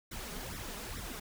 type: noise with flanger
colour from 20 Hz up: pink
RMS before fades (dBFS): -42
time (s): 0.11-1.2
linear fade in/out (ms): 10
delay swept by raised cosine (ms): 0.53 to 4.93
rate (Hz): 2.3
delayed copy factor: +0.85
effects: none